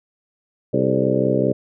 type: harmonic tone with a mistuned harmonic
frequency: 65 Hz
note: C2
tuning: 11 cents flat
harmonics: 2 / 3 / 4 / 5 / 6 / 7 / 8 / 9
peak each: -24 / -24 / -24 / -24 / -24 / -24 / -24 / -24 dBFS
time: 0.73-1.53 s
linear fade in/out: 10 ms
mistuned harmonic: 7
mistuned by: -84 cents
effects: none